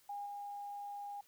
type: tone with level steps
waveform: sine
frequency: 813 Hz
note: G#5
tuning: 37 cents flat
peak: -40 / -42 dBFS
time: 0.09-1.21 s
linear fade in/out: 5 ms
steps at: 0.26 s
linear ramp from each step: 2 ms
effects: white hiss -68 dBFS RMS until 1.27 s